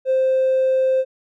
sine tone with hard clipping, 523.3 Hz, C5, in tune, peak -15 dBFS, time 0.05-1.05 s, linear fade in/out 50 ms, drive 1 dB, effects none

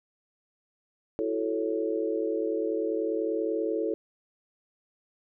sine chord, F# minor seventh, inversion third, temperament equal, 329.6 / 370 / 440 / 554.4 Hz, E4 / F#4 / A4 / C#5, 0 / 0 / 0 / 0 cents, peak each -31 / -35 / -29 / -34 dBFS, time 1.19-3.94 s, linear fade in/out 0 ms, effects none

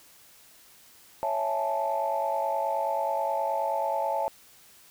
sine chord, A major seventh, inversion first, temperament equal, 554.4 / 659.3 / 830.6 / 880 Hz, C#5 / E5 / G#5 / A5, 0 / 0 / 0 / 0 cents, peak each -31 / -30 / -34 / -28 dBFS, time 1.23-4.28 s, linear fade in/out 0 ms, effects tanh soft clip ceiling -17 dBFS + white hiss -55 dBFS RMS until 4.9 s

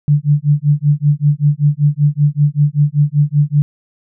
sine tone with tremolo, 146.6 Hz, D3, 3 cents flat, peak -6 dBFS, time 0.08-3.62 s, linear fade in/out 0 ms, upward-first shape sine, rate 5.2 Hz, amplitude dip 100%, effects none

